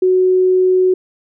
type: tone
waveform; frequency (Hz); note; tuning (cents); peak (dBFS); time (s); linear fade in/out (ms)
sine; 370; F#4; 0; -9; 0.02-0.94; 5
effects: none